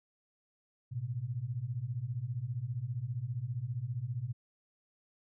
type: beating tone pair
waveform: sine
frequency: 112.1 / 127.1 Hz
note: A2 / C3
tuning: +33 / -50 cents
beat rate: 15 Hz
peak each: -38 / -36 dBFS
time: 0.91-4.33 s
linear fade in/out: 20 ms
effects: none